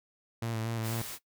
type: tone with vibrato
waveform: sawtooth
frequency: 113.3 Hz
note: A#2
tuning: 49 cents flat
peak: -28 dBFS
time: 0.42-1.02 s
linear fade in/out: 5 ms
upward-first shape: square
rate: 4.2 Hz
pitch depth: 28 cents each way
type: noise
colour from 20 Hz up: white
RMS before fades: -41 dBFS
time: 0.82-1.19 s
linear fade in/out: 50 ms
effects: noise-tail reverb RT60 0.1 s tail -17 dB re dry